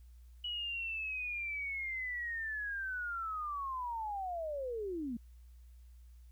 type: linear sweep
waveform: sine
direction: down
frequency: 2939 to 220 Hz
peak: -36 dBFS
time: 0.44-5.17 s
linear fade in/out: 5 ms
effects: added 60 Hz sine -53 dBFS peak until 6.31 s + white hiss -75 dBFS RMS until 6.31 s